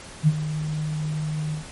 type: tone with ADSR envelope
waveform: sine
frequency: 153.6 Hz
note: D#3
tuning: 22 cents flat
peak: -11 dBFS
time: 0.23-1.65 s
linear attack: 43 ms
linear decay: 45 ms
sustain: -13 dB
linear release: 120 ms
effects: pink hiss -41 dBFS RMS until 1.71 s + MP3 48 kbps